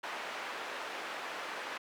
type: band-pass noise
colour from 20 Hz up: white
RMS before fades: -41 dBFS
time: 0.03-1.78 s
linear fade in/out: 10 ms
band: 440 to 1900 Hz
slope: 12 dB/octave
effects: none